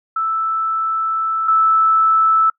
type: tone pair in turn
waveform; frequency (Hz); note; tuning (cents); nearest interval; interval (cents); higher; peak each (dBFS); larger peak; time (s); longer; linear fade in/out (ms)
sine; 1318.5 / 1313.7; E6 / E6; 0 / -6; unison; 6; first; -16 / -10; second; 0.16-1.48 / 1.48-2.5; first; 5
effects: noise-tail reverb RT60 0.1 s tail -23 dB re dry